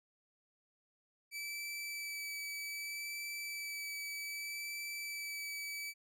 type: tone with vibrato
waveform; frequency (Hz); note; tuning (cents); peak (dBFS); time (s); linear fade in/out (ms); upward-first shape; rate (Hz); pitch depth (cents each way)
sawtooth; 2307; D7; -31; -37; 1.31-5.94; 50; sine; 0.64; 11
effects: none